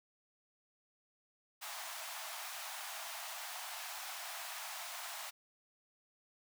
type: high-pass noise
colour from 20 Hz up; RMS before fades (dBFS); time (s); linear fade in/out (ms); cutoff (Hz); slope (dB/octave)
pink; -45; 1.61-5.31; 20; 640; 96
effects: none